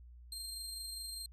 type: tone with amplitude modulation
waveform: 25% pulse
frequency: 4186 Hz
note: C8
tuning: in tune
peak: -36 dBFS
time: 0.32-1.26 s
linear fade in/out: 2 ms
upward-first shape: sine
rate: 24.9 Hz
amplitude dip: 30%
effects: added 60 Hz sine -52 dBFS peak until 1.32 s